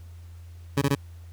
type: tone bursts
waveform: 20% pulse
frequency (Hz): 140.2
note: C#3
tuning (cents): +20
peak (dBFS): -15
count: 3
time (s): 0.77-0.95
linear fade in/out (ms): 5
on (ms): 46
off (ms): 21
effects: added 85 Hz sine -41 dBFS peak until 1.32 s + pink hiss -60 dBFS RMS until 1.32 s